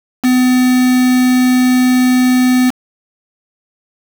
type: tone with quantisation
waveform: triangle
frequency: 252.6 Hz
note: B3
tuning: 39 cents sharp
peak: -6 dBFS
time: 0.23-2.71 s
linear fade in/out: 20 ms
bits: 3
effects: none